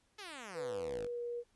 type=exponential sweep; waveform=5% pulse; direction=down; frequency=440 to 45.9 Hz; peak=-34 dBFS; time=0.18-1.07 s; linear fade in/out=10 ms
type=tone with pitch glide; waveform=sine; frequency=494.3 to 477.7 Hz; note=B4 to A#4; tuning=+1 to +42 cents; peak=-37 dBFS; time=0.54-1.44 s; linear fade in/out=50 ms; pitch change=-59 cents; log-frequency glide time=0.77-1.21 s
effects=pink hiss -74 dBFS RMS until 1.55 s + resampled to 24000 Hz